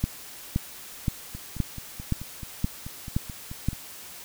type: two click trains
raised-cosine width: 5 ms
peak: -11 / -24 dBFS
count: 8 / 12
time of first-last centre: 0.04-3.686 / 1.35-3.731 s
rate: 1.92 / 4.62 Hz
effects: white hiss -43 dBFS RMS until 4.24 s